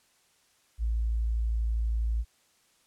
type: tone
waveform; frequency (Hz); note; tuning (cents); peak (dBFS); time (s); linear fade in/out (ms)
sine; 56.2; A1; +37; -25; 0.78-2.25; 50
effects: white hiss -66 dBFS RMS until 2.86 s + low-pass 10000 Hz 12 dB/octave